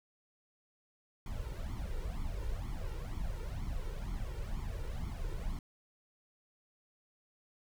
brown noise with flanger, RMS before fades -38 dBFS, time 1.26-5.59 s, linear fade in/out 2 ms, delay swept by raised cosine 0.9 to 2.2 ms, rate 2.1 Hz, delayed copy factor +0.8, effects none

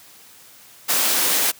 white high-pass noise, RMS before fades -19 dBFS, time 0.88-1.52 s, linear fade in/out 20 ms, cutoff 200 Hz, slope 24 dB/octave, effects white hiss -47 dBFS RMS until 1.59 s + high-pass 60 Hz 12 dB/octave

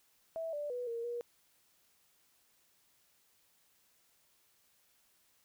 sine tone with pitch steps, 654 / 587 / 491.6 / 464.9 / 477.3 Hz, E5 / D5 / B4 / A#4 / A#4, -14 / -1 / -8 / -5 / +41 cents, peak -36 dBFS, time 0.36-1.21 s, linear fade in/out 0 ms, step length 170 ms, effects white hiss -71 dBFS RMS until 5.44 s

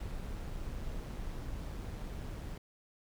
brown noise with amplitude modulation, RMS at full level -39 dBFS, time 0-2.58 s, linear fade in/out 5 ms, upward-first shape sine, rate 147 Hz, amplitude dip 30%, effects none

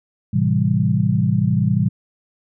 sine chord, A minor seventh, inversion none, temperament equal, 110 / 130.81 / 164.81 / 196 Hz, A2 / C3 / E3 / G3, 0 / 0 / 0 / 0 cents, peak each -20 dBFS, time 0.33-1.89 s, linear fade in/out 10 ms, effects none

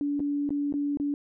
sine tone with dropouts, 287.6 Hz, D4, 36 cents flat, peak -25 dBFS, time 0.01-1.14 s, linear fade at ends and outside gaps 1 ms, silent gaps 0.195-0.202 / 0.492-0.505 / 0.725-0.739 / 0.972-0.999 s, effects none

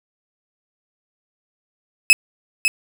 40% pulse tone with echo, 2581 Hz, E7, 37 cents flat, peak -5 dBFS, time 2.1-2.13 s, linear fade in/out 0 ms, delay 550 ms, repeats 1, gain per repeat -8 dB, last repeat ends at 2.68 s, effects none

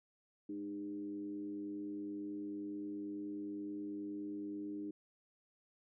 sine tone with frequency modulation, 304.9 Hz, D#4, 35 cents flat, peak -40 dBFS, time 0.49-4.91 s, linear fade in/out 5 ms, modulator 97.9 Hz, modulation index 0.57, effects none

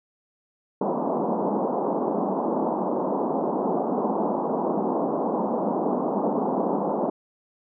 pink band-pass noise, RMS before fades -25 dBFS, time 0.81-7.1 s, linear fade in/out 5 ms, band 190 to 1000 Hz, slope 48 dB/octave, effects none

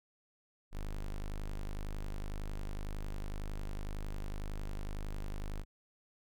square tone, 25.48 Hz, G#0, 32 cents flat, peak -37 dBFS, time 0.71-5.65 s, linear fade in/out 50 ms, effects none

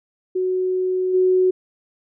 sine tone with level steps, 370 Hz, F#4, in tune, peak -18 / -13 dBFS, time 0.35-1.51 s, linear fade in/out 10 ms, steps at 1.13 s, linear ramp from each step 20 ms, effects none

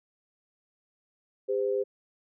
sine tone pair together, 402 / 512 Hz, G4 / C5, +44 / -38 cents, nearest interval major third, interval 418 cents, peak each -27 / -29 dBFS, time 1.48-1.84 s, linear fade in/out 20 ms, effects none

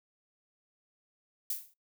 violet noise with exponential decay, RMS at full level -30 dBFS, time 1.5-1.74 s, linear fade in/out 5 ms, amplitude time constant 51 ms, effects noise-tail reverb RT60 0.2 s tail -24 dB re dry

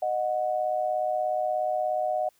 sine tone pair together, 617.2 / 734 Hz, D#5 / F#5, -14 / -14 cents, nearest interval minor third, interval 300 cents, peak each -27 dBFS, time 0.02-2.29 s, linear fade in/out 5 ms, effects white hiss -66 dBFS RMS until 2.39 s

